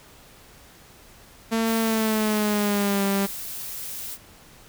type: tone with pitch glide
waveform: sawtooth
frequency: 225.7 to 197.62 Hz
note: A3 to G3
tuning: +44 to +14 cents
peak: -17 dBFS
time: 1.51-3.27 s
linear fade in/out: 20 ms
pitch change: -230 cents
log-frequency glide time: 1.8-3.04 s
type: noise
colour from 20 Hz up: blue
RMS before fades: -34 dBFS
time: 1.64-4.18 s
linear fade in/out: 50 ms
effects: pink hiss -50 dBFS RMS until 4.68 s